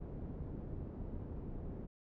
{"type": "low-pass noise", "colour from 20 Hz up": "pink", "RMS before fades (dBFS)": -44, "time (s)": [0, 1.87], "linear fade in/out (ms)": 20, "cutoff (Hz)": 370, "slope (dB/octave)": 12, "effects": []}